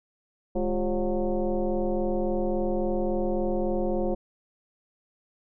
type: tone with frequency modulation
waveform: sine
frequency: 165.2 Hz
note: E3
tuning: 4 cents sharp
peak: -23 dBFS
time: 0.55-4.15 s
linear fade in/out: 10 ms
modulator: 187 Hz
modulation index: 2.5
effects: none